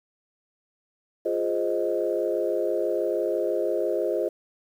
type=chord; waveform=sine; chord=F minor seventh; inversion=none; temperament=equal; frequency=349.2 / 415.3 / 523.3 / 622.3 Hz; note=F4 / Ab4 / C5 / Eb5; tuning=0 / 0 / 0 / 0 cents; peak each=-28 dBFS; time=1.25-4.29 s; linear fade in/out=10 ms; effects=tanh soft clip ceiling -12 dBFS + 9-bit